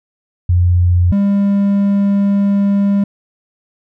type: tone pair in turn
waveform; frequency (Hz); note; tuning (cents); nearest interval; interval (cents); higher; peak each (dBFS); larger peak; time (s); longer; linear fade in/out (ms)
sine / triangle; 88.5 / 200.1; F2 / G3; +23 / +36; octave + major second; 1413; second; -8; neither; 0.49-1.12 / 1.12-3.04; second; 5
effects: none